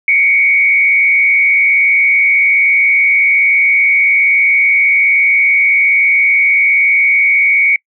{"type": "tone with frequency modulation", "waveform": "sine", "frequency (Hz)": 2237, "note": "C#7", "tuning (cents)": 15, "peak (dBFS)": -7, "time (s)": [0.08, 7.76], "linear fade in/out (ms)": 2, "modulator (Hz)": 81.2, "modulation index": 0.93, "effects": ["noise-tail reverb RT60 0.1 s tail -26 dB re dry"]}